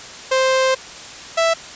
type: tone pair in turn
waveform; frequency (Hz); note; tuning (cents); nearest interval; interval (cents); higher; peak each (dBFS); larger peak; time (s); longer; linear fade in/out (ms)
sawtooth; 524 / 660.2; C5 / E5; +2 / +2; major third; 400; second; -10; neither; 0.31-0.75 / 1.37-1.54; first; 10
effects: white hiss -35 dBFS RMS until 1.75 s + resampled to 16000 Hz